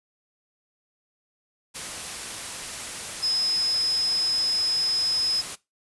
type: tone in noise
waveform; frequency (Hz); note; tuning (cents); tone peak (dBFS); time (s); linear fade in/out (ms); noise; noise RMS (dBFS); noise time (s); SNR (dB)
sine; 5100; D#8; +42; -21; 3.22-5.42; 20; white; -34; 1.74-5.56; +10
effects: noise-tail reverb RT60 0.2 s tail -19 dB re dry + resampled to 24000 Hz